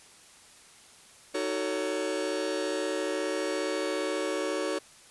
45% pulse chord, D# half-diminished seventh, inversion none, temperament just, 311.1 / 373.4 / 448 / 560 Hz, D#4 / F#4 / A4 / C#5, 0 / +16 / +31 / +18 cents, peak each -35 / -34 / -35 / -33 dBFS, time 1.34-4.79 s, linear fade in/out 10 ms, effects white hiss -54 dBFS RMS until 5.1 s + resampled to 24000 Hz

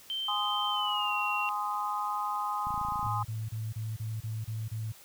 sine tone with pitch glide, 3118 to 2746 Hz, G7 to F7, -10 to -30 cents, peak -31 dBFS, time 0.1-1.49 s, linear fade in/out 0 ms, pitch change -220 cents, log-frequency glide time 0.7-1.13 s
sine chord, Ab major, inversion none, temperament just, 830.6 / 1038.3 / 1245.9 Hz, Ab5 / C6 / Eb6, 0 / -14 / +2 cents, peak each -34 dBFS, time 0.28-3.23 s, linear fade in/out 5 ms
click train, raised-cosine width 5 ms, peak -30 dBFS, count 12, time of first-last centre 2.67-3.066 s, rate 27.8 Hz
sine tone bursts, 110.2 Hz, A2, 3 cents sharp, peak -32 dBFS, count 8, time 3.04-4.923 s, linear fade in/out 10 ms, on 210 ms, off 29 ms
effects white hiss -54 dBFS RMS until 5.04 s

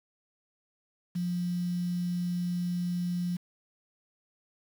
sine tone with quantisation, 176.6 Hz, F3, 20 cents sharp, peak -28 dBFS, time 1.15-3.37 s, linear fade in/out 10 ms, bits 8, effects none

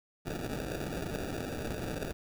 white noise with sample-and-hold, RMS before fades -37 dBFS, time 0.25-2.13 s, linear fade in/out 20 ms, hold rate 1050 Hz, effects none

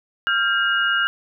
sine tone cluster, 1387 / 1596 / 2871 Hz, F6 / G6 / F7, -12 / +31 / +47 cents, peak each -20 / -21 / -24 dBFS, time 0.27-1.07 s, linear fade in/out 0 ms, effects none

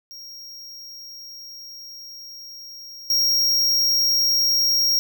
square tone with level steps, 5590 Hz, F8, 1 cent sharp, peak -37 / -17 dBFS, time 0.11-4.99 s, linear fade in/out 0 ms, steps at 3.1 s, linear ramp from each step 2 ms, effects none

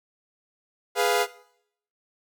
sawtooth chord, F diminished, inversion first, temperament equal, 415.3 / 493.9 / 698.5 Hz, Ab4 / Cb5 / F5, 0 / 0 / 0 cents, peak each -21 dBFS, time 0.95-1.27 s, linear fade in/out 50 ms, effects noise-tail reverb RT60 0.7 s tail -19 dB re dry

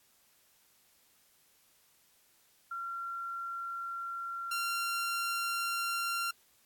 sine / sawtooth tone pair in turn, 1371 / 1378.9 Hz, F6 / F6, -32 / -22 cents, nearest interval unison, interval 10 cents, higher second, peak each -36 / -28 dBFS, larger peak second, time 2.71-4.51 / 4.51-6.31 s, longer neither, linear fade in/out 5 ms, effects white hiss -67 dBFS RMS until 6.65 s + AAC 64 kbps

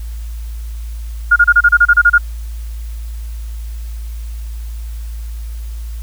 sine tone bursts, 1422 Hz, F6, 31 cents sharp, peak -4 dBFS, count 11, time 1.31-2.182 s, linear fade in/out 10 ms, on 52 ms, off 30 ms, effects added 56 Hz sine -22 dBFS peak until 6.02 s + white hiss -44 dBFS RMS until 6.02 s

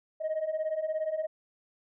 sine beating tone pair, 615 / 632 Hz, D#5 / D#5, -20 / +27 cents, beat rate 17 Hz, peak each -32 / -29 dBFS, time 0.2-1.27 s, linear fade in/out 20 ms, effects tanh soft clip ceiling -25 dBFS

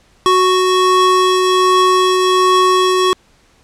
square tone pair together, 370 / 1108.7 Hz, F#4 / C#6, 0 / 0 cents, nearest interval octave + perfect fifth, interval 1900 cents, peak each -13 dBFS, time 0.26-3.13 s, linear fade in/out 0 ms, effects pink hiss -52 dBFS RMS until 3.63 s + low-pass 8000 Hz 12 dB/octave

